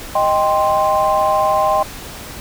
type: chord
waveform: sine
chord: C minor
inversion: first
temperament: equal with one note detuned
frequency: 622.3 / 789 / 1046.5 Hz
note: Eb5 / G5 / C6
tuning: 0 / +11 / 0 cents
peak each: -16 dBFS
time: 0.15-1.83 s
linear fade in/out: 5 ms
effects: tanh soft clip ceiling -4 dBFS + pink hiss -32 dBFS RMS until 2.4 s